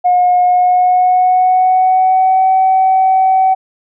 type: tone with pitch glide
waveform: sine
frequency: 720 to 758.4 Hz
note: F#5 to F#5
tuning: -47 to +43 cents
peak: -6 dBFS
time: 0.04-3.55 s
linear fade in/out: 20 ms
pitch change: +90 cents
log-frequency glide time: 0.43-2.5 s
effects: tanh soft clip ceiling -3 dBFS